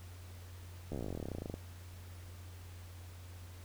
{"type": "slowing click train", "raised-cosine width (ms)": 2, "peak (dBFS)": -27, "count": 26, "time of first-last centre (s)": [0.92, 1.54], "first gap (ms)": 13, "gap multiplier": 1.05, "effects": ["added 89 Hz sine -48 dBFS peak until 3.64 s", "pink hiss -58 dBFS RMS until 3.64 s"]}